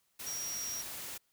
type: tone in noise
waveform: sine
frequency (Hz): 5680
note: F8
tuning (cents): +28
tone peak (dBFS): -37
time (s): 0.26-0.82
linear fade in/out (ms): 10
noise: white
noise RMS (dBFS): -43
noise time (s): 0.19-1.18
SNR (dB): +3
effects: white hiss -75 dBFS RMS until 1.32 s